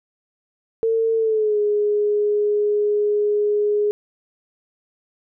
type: tone with pitch glide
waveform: sine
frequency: 451.1 to 416.1 Hz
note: A4 to G#4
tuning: +43 to +3 cents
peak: -16 dBFS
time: 0.83-3.91 s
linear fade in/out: 0 ms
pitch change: -140 cents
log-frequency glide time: 1.17-1.59 s
effects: none